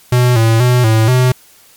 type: tone with pitch steps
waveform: square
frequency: 123.9 / 113 / 124.2 / 110.9 / 126.9 Hz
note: B2 / A2 / B2 / A2 / B2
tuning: +6 / +47 / +10 / +14 / +47 cents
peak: -8 dBFS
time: 0.12-1.32 s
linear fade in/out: 5 ms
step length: 240 ms
effects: white hiss -45 dBFS RMS until 1.76 s + MP3 96 kbps